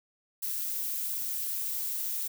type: noise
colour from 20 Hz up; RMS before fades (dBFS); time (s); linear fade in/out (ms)
violet; -33; 0.42-2.28; 10
effects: none